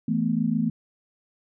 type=chord; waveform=sine; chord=E suspended fourth; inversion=none; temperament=equal; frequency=164.81 / 220 / 246.9 Hz; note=E3 / A3 / B3; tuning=0 / 0 / 0 cents; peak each=-27 / -24 / -26 dBFS; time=0.08-0.7 s; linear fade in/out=5 ms; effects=none